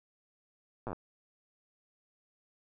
slowing click train, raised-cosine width 1 ms, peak -24 dBFS, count 7, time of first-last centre 0.87-0.93 s, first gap 8 ms, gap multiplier 1.09, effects none

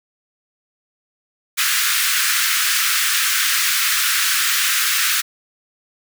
pink high-pass noise, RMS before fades -18 dBFS, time 1.57-5.22 s, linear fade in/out 20 ms, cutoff 1300 Hz, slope 48 dB/octave, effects none

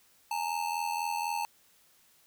square ring-modulated tone, 880 Hz, A5, in tune, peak -28 dBFS, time 0.31-1.45 s, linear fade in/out 0 ms, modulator 42 Hz, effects white hiss -64 dBFS RMS until 2.26 s

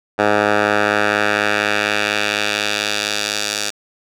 10% pulse tone with band-pass filter sweep, 104.2 Hz, G#2, 6 cents sharp, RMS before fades -18 dBFS, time 0.18-3.71 s, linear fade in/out 20 ms, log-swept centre 1000 to 5500 Hz, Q 1.1, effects none

